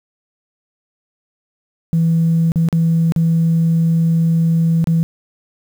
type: tone with dropouts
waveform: sine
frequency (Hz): 164.81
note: E3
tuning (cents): 0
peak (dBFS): -10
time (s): 1.93-5.03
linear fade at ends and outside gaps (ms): 0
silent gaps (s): 2.519-2.558 / 2.687-2.727 / 3.121-3.162 / 4.842-4.872
effects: tanh soft clip ceiling -7 dBFS + 7-bit